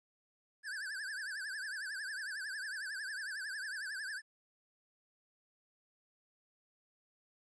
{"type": "tone with vibrato", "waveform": "square", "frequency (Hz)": 1629, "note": "G#6", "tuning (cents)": -34, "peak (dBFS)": -40, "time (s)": [0.63, 4.22], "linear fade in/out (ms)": 50, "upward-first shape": "triangle", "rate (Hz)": 11, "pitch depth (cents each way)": 180, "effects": ["resampled to 24000 Hz", "13-bit"]}